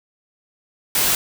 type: noise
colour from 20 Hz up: white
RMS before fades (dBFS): -18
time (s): 0.95-1.15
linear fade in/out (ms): 2
effects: none